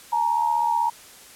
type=tone pair together; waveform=sine; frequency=861 / 937 Hz; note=A5 / A#5; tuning=-38 / +9 cents; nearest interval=minor second; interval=147 cents; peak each=-25 / -20 dBFS; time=0.12-0.9 s; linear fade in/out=10 ms; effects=white hiss -46 dBFS RMS until 1.35 s + low-pass 12000 Hz 12 dB/octave